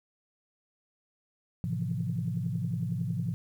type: chord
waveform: sine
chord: F major seventh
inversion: first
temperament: just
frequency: 109.13 / 130.96 / 163.7 / 174.61 Hz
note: A2 / C3 / E3 / F3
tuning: -14 / +2 / -12 / 0 cents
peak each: -34 dBFS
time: 1.64-3.34 s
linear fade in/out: 0 ms
effects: tanh soft clip ceiling -19 dBFS + 10-bit